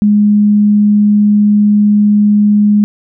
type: tone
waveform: sine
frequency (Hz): 207.7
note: G#3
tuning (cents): 0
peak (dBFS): -5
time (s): 0.02-2.84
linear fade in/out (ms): 0
effects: none